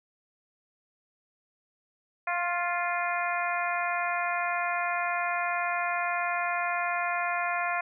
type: harmonic tone with a mistuned harmonic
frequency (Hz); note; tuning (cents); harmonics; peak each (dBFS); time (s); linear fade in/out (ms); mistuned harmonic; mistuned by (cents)
349.2; F4; 0; 2 / 3 / 4 / 5 / 6 / 7; -31 / -33 / -34 / -35 / -36 / -36; 2.27-7.81; 5; 3; +20
effects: none